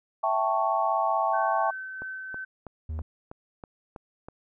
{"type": "chord", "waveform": "sine", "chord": "A dominant seventh", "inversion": "second", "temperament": "equal", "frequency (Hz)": [659.3, 784, 880, 1108.7], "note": ["E5", "G5", "A5", "C#6"], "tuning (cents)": [0, 0, 0, 0], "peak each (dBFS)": -28, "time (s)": [0.23, 1.71], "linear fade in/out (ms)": 10}
{"type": "tone with tremolo", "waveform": "sine", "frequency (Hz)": 1532, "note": "G6", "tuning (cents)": -40, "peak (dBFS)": -33, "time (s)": [1.33, 2.45], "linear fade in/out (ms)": 10, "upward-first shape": "sine", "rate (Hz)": 3, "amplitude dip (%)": 25}
{"type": "click train", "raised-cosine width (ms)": 1, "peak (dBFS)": -26, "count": 8, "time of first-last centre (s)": [2.02, 4.285], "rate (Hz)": 3.09}
{"type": "tone", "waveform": "triangle", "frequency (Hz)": 78.7, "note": "D#2", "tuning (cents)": 20, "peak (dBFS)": -28, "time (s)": [2.89, 3.02], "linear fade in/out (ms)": 5}
{"effects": []}